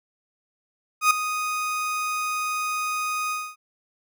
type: tone with ADSR envelope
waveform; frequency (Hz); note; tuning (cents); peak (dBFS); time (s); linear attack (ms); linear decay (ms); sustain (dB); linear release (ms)
30% pulse; 1244.5; D#6; 0; -10; 1.01-3.56; 97; 4; -12; 250
effects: none